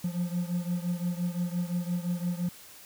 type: beating tone pair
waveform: triangle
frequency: 173.9 / 179.7 Hz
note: F3 / F3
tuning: -7 / +50 cents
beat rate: 5.8 Hz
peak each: -28 / -31 dBFS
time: 0.04-2.49 s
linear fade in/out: 5 ms
effects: white hiss -50 dBFS RMS until 2.85 s